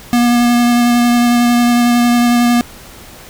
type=tone with vibrato; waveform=square; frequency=240 Hz; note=B3; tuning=49 cents flat; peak=-9 dBFS; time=0.13-2.61 s; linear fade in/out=0 ms; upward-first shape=sine; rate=11 Hz; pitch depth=12 cents each way; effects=pink hiss -36 dBFS RMS until 3.29 s